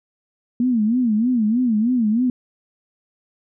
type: tone with vibrato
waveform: sine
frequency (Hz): 231.6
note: A#3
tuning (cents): -11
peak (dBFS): -15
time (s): 0.6-2.3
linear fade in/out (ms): 2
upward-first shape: sine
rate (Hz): 3.2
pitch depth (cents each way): 170
effects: none